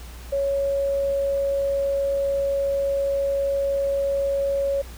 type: tone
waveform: sine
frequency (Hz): 555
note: C#5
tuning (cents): +2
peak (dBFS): -20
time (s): 0.32-4.82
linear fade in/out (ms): 10
effects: added 60 Hz sine -37 dBFS peak until 4.97 s + pink hiss -45 dBFS RMS until 4.97 s